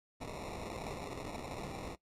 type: noise with sample-and-hold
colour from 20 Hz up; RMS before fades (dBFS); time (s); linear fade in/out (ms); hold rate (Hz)
blue; -43; 0.2-1.96; 20; 1575
effects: noise-tail reverb RT60 0.1 s tail -19 dB re dry + low-pass 10000 Hz 12 dB/octave